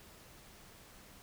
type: silence
effects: pink hiss -57 dBFS RMS until 1.22 s